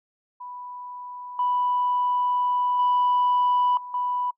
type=tone with level steps; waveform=sine; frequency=987.8 Hz; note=B5; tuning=in tune; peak=-35 / -20 / -17 / -35 / -23 dBFS; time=0.4-4.31 s; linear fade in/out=10 ms; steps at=1.39 / 2.79 / 3.77 / 3.94 s; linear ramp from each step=2 ms; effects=noise-tail reverb RT60 0.1 s tail -23 dB re dry + tanh soft clip ceiling -15 dBFS